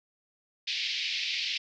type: band-pass noise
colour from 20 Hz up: pink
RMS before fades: -32 dBFS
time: 0.67-1.58 s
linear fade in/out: 10 ms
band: 2200 to 5100 Hz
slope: 48 dB/octave
effects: none